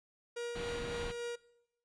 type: tone with tremolo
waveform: 45% pulse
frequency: 475.3 Hz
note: A#4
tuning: 34 cents sharp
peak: -37 dBFS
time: 0.36-1.36 s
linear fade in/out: 10 ms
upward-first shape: sine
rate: 3.6 Hz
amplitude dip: 30%
type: low-pass noise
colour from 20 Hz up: pink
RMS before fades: -43 dBFS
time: 0.55-1.12 s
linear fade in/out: 10 ms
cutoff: 4500 Hz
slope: 96 dB/octave
effects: noise-tail reverb RT60 0.8 s tail -20 dB re dry + resampled to 22050 Hz